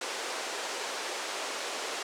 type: band-pass noise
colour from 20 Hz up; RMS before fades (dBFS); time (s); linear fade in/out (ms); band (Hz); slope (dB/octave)
pink; -36; 0.01-2.03; 5; 390 to 8200; 24
effects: none